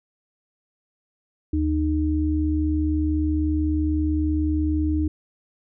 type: tone pair together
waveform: sine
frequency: 77 / 307.2 Hz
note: D#2 / D#4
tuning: -17 / -22 cents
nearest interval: 2 octaves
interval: 2395 cents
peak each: -22 dBFS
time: 1.53-5.08 s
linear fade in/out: 5 ms
effects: none